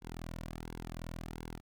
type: tone with flanger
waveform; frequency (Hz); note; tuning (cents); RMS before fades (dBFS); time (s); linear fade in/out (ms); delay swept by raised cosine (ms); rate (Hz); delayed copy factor
sawtooth; 41.2; E1; 0; -44; 0.01-1.61; 50; 1.6 to 2.46; 1.4; -0.7
effects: none